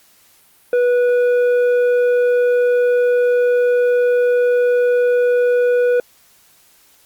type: tone with tanh clipping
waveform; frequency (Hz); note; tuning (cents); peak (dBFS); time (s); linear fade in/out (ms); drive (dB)
triangle; 489.5; B4; -15; -13; 0.73-6; 2; 11
effects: white hiss -52 dBFS RMS until 7.05 s + Opus 48 kbps